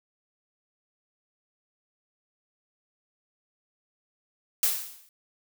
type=noise with exponential decay; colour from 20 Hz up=blue; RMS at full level=-21 dBFS; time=4.63-5.09 s; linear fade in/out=1 ms; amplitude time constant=100 ms; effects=none